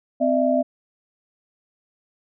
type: tone cluster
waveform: sine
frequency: 258.3 / 601 / 665 Hz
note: C4 / D5 / E5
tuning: -22 / +40 / +15 cents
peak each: -21 dBFS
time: 0.2-0.63 s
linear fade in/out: 20 ms
effects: none